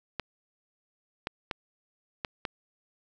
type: clicks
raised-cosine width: 0.3 ms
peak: -15 dBFS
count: 5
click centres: 0.197 / 1.271 / 1.512 / 2.248 / 2.452 s
effects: none